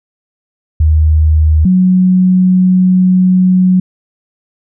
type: tone pair in turn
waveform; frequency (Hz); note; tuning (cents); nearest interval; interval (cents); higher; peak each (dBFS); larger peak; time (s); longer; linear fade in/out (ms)
sine; 77.78 / 184.19; D#2 / F#3; 0 / -8; octave + minor third; 1492; second; -5; neither; 0.8-1.65 / 1.65-3.8; second; 5
effects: none